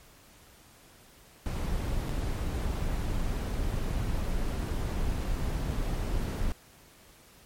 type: noise with dropouts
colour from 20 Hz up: brown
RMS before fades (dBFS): -30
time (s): 1.46-6.52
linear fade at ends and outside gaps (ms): 0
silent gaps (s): 2.087-2.093 / 2.801-2.805
effects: pink hiss -56 dBFS RMS until 7.45 s + MP3 64 kbps

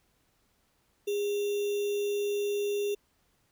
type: tone with sample-and-hold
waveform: sine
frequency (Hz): 408.5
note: G#4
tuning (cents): -29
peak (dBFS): -27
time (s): 1.07-2.95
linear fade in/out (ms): 10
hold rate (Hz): 3150
effects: pink hiss -71 dBFS RMS until 3.51 s

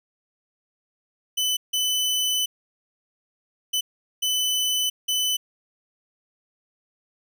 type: tone bursts at uneven times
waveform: sawtooth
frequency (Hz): 3007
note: F#7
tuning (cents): +27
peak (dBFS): -18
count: 5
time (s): 1.37-1.57 / 1.73-2.46 / 3.73-3.81 / 4.22-4.9 / 5.08-5.37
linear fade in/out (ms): 10
effects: none

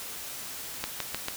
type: clicks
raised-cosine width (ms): 0.2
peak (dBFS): -12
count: 4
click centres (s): 0.84 / 1.003 / 1.146 / 1.284
effects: white hiss -39 dBFS RMS until 1.36 s

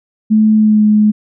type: tone with pitch glide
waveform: sine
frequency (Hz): 216.2 to 211.9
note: A3 to G#3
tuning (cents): -30 to +35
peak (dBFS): -6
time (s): 0.3-1.12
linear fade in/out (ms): 20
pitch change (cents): -35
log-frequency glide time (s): 0.55-0.84
effects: none

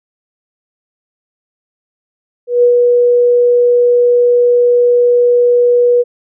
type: tone with ADSR envelope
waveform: sine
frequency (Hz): 485.3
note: B4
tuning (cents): -30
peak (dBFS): -4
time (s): 2.47-6.04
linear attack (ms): 160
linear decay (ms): 90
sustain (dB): -2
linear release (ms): 33
effects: none

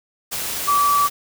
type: tone in noise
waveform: sine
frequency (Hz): 1153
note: D6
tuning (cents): -32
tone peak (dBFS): -14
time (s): 0.67-1.08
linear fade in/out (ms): 20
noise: white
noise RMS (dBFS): -26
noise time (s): 0.31-1.1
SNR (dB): +9
effects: none

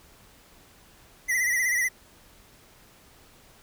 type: tone with vibrato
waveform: square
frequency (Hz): 1975.5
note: B6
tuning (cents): 0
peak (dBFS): -23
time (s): 1.28-1.89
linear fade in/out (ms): 20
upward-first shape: sine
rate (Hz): 16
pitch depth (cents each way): 74
effects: pink hiss -55 dBFS RMS until 3.62 s

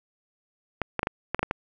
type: clicks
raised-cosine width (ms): 0.5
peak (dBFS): -10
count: 8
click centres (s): 0.817 / 0.993 / 1.031 / 1.071 / 1.346 / 1.393 / 1.43 / 1.511
effects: none

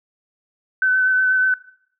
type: tone with vibrato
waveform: sine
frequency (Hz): 1518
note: F#6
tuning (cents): +44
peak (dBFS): -14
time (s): 0.82-1.54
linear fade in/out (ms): 2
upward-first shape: sine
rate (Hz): 8.2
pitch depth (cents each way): 15
effects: noise-tail reverb RT60 0.7 s tail -21 dB re dry

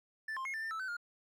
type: tone with pitch steps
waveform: triangle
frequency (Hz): 1762 / 1055 / 2157 / 1778 / 1795 / 1314 / 1524 / 1416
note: A6 / C6 / C#7 / A6 / A6 / E6 / G6 / F6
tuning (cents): +2 / +14 / -48 / +18 / +34 / -6 / -49 / +23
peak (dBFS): -35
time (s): 0.28-0.968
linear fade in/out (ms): 5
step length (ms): 86
effects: none

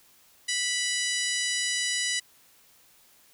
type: harmonic tone with a mistuned harmonic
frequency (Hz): 986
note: B5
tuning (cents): -3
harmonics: 2 / 3 / 4 / 5 / 6 / 7 / 8 / 9 / 10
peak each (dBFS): -31 / -33 / -34 / -35 / -36 / -36 / -37 / -38 / -38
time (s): 0.48-2.2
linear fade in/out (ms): 10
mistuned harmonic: 6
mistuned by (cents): -19
effects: white hiss -59 dBFS RMS until 3.33 s

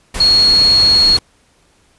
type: tone in noise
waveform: sine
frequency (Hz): 4316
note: C#8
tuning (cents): -47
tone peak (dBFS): -7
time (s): 0.2-1.17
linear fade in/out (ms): 5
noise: pink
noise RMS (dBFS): -23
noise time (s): 0.14-1.19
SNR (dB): +13
effects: pink hiss -54 dBFS RMS until 1.98 s + resampled to 24000 Hz

